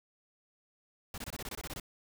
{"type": "noise bursts", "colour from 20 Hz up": "pink", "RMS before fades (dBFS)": -41, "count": 11, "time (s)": [1.14, 1.799], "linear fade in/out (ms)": 2, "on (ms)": 39, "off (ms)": 23, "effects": []}